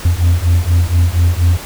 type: beating tone pair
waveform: sine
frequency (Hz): 84.4 / 88.6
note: E2 / F2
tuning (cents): +41 / +25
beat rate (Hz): 4.2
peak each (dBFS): -10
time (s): 0.05-1.57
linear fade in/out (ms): 5
effects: tanh soft clip ceiling -6 dBFS + pink hiss -29 dBFS RMS until 1.65 s